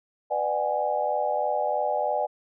sine chord, G# half-diminished seventh, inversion first, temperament just, 498.4 / 598 / 747.5 / 830.6 Hz, B4 / D5 / F#5 / G#5, +16 / +31 / +17 / 0 cents, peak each -32 / -27 / -29 / -28 dBFS, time 0.3-2.27 s, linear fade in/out 20 ms, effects none

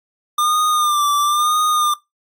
square tone with vibrato, 1200 Hz, D6, 37 cents sharp, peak -15 dBFS, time 0.38-1.94 s, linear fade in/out 5 ms, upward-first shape sine, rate 1 Hz, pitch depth 51 cents each way, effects noise-tail reverb RT60 0.2 s tail -22 dB re dry + AAC 64 kbps

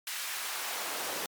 pink noise with high-pass filter sweep, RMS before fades -36 dBFS, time 0.07-1.26 s, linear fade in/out 2 ms, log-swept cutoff 1900 to 360 Hz, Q 0.82, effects MP3 96 kbps

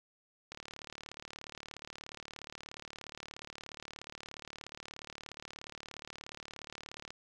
click train, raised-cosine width 0.2 ms, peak -27 dBFS, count 244, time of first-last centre 0.52-7.105 s, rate 36.9 Hz, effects none

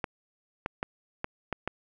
clicks, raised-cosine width 0.5 ms, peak -15 dBFS, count 6, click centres 0.042 / 0.661 / 0.829 / 1.244 / 1.527 / 1.676 s, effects none

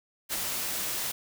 white noise with ADSR envelope, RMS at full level -30 dBFS, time 0.29-1.12 s, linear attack 37 ms, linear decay 26 ms, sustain -2 dB, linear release 10 ms, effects none

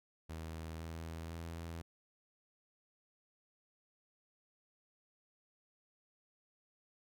sawtooth tone with pitch steps, 80.5 / 81.81 / 83.15 Hz, E2 / E2 / E2, -41 / -13 / +16 cents, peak -39 dBFS, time 0.29-1.82 s, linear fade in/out 10 ms, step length 510 ms, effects none

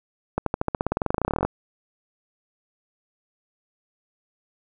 accelerating click train, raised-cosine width 1 ms, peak -8 dBFS, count 25, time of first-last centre 0.38-1.45 s, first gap 83 ms, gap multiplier 0.94, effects none

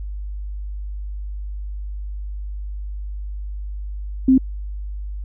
sine tone, 261.6 Hz, C4, in tune, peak -9 dBFS, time 4.28-4.38 s, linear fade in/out 5 ms, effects added 50 Hz sine -26 dBFS peak until 5.24 s

